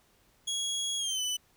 25% pulse tone with pitch glide, 3322 to 2994 Hz, G#7 to F#7, 0 to +20 cents, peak -26 dBFS, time 0.47-1.37 s, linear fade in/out 10 ms, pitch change -180 cents, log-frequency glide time 0.98-1.22 s, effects pink hiss -66 dBFS RMS until 1.56 s

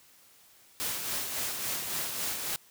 white noise with tremolo, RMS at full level -32 dBFS, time 0.8-2.56 s, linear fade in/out 0 ms, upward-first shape sine, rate 3.6 Hz, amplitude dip 40%, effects white hiss -59 dBFS RMS until 2.7 s + high-pass 60 Hz 12 dB/octave

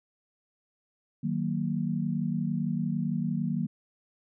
sine chord, D# minor, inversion none, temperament just, 155.56 / 186.68 / 233.3 Hz, D#3 / F#3 / A#3, 0 / +16 / +2 cents, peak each -31 dBFS, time 1.23-3.67 s, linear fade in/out 10 ms, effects none

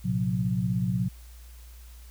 sine tone cluster, 114 / 130.4 / 181.5 Hz, A#2 / C3 / F#3, -38 / -5 / -33 cents, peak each -29 / -29 / -27 dBFS, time 0.04-1.09 s, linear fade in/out 20 ms, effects added 59 Hz sine -44 dBFS peak until 2.1 s + white hiss -56 dBFS RMS until 2.1 s

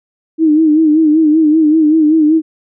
sine tone with vibrato, 311.1 Hz, D#4, in tune, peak -6 dBFS, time 0.38-2.42 s, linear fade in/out 50 ms, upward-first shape sine, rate 5.2 Hz, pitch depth 71 cents each way, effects none

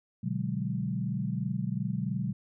sine chord, G# half-diminished seventh, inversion first, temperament equal, 123.47 / 146.83 / 185 / 207.7 Hz, B2 / D3 / F#3 / G#3, 0 / 0 / 0 / 0 cents, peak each -34 / -35 / -33 / -36 dBFS, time 0.23-2.33 s, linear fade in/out 10 ms, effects none

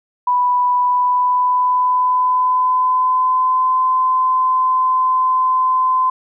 sine tone with pitch glide, 987.8 to 1026.8 Hz, B5 to C6, 0 to -33 cents, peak -12 dBFS, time 0.27-6.1 s, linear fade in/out 5 ms, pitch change +67 cents, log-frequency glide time 0.78-3.81 s, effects none

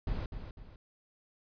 brown noise with echo, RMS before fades -34 dBFS, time 0.07-0.26 s, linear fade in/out 2 ms, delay 250 ms, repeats 2, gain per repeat -8 dB, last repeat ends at 0.76 s, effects resampled to 11025 Hz

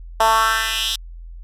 10% pulse tone with high-pass filter sweep, 222.5 Hz, A3, 20 cents sharp, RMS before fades -18 dBFS, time 0.2-0.96 s, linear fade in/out 5 ms, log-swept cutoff 750 to 3900 Hz, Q 2.8, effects added 42 Hz sine -33 dBFS peak until 1.43 s + resampled to 32000 Hz

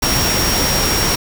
sine tone in noise, 5588 Hz, F8, in tune, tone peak -19 dBFS, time 0.02-1.16 s, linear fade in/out 10 ms, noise pink, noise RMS -17 dBFS, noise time 0.02-1.16 s, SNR -5 dB, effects none

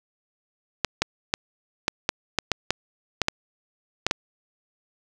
clicks, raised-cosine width 0.2 ms, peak -3 dBFS, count 12, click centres 0.847 / 1.02 / 1.339 / 1.881 / 2.091 / 2.387 / 2.517 / 2.706 / 3.217 / 3.284 / 4.066 / 4.111 s, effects none

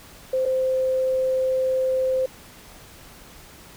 sine tone with dropouts, 520 Hz, C5, 11 cents flat, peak -19 dBFS, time 0.33-2.26 s, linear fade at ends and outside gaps 5 ms, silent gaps 0.454-0.459 s, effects pink hiss -46 dBFS RMS until 3.76 s

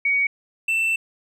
sine / triangle tone pair in turn, 2246 / 2671 Hz, C#7 / E7, +22 / +22 cents, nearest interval minor third, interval 300 cents, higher second, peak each -17 dBFS, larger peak neither, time 0.05-0.27 / 0.68-0.96 s, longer second, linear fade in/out 5 ms, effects resampled to 32000 Hz

